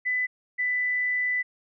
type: tone pair in turn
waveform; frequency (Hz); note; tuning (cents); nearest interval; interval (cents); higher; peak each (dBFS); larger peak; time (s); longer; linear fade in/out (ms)
sine; 2000 / 1991; B6 / B6; +21 / +14; unison; 7; first; -23; neither; 0.05-0.27 / 0.58-1.43; second; 20
effects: none